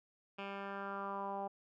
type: tone with low-pass filter sweep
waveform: 10% pulse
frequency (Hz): 198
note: G3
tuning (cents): +18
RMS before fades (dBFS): -42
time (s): 0.38-1.48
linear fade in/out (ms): 10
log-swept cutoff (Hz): 2500 to 780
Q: 3.5
effects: none